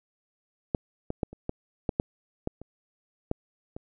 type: clicks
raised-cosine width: 2 ms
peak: -11 / -17 / -13 / -30 / -16 / -12 / -10 / -15 / -28 / -13 / -24 dBFS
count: 11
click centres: 0.748 / 1.104 / 1.232 / 1.33 / 1.494 / 1.892 / 1.999 / 2.474 / 2.616 / 3.314 / 3.765 s
effects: none